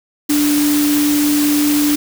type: tone in noise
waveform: sine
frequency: 293.9 Hz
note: D4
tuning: 1 cent sharp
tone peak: -12 dBFS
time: 0.29-1.96 s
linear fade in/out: 10 ms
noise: white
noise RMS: -21 dBFS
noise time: 0.29-1.96 s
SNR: +6 dB
effects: none